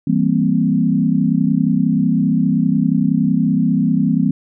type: chord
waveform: sine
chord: C dominant seventh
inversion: first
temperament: equal with one note detuned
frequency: 164.81 / 196 / 231.1 / 261.6 Hz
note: E3 / G3 / Bb3 / C4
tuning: 0 / 0 / -15 / 0 cents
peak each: -18 dBFS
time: 0.07-4.31 s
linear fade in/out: 5 ms
effects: none